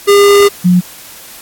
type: tone pair in turn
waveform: square / sine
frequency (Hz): 404.1 / 179.49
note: G#4 / F3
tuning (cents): -47 / +48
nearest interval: octave + major second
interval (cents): 1405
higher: first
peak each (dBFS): -4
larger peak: neither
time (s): 0.07-0.49 / 0.64-0.81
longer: first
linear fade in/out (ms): 20
effects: white hiss -33 dBFS RMS until 1.41 s + AAC 64 kbps